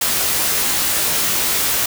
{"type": "noise with comb filter", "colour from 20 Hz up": "white", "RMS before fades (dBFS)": -18, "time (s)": [0.01, 1.86], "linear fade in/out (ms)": 5, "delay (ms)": 18, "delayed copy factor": 0.75, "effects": []}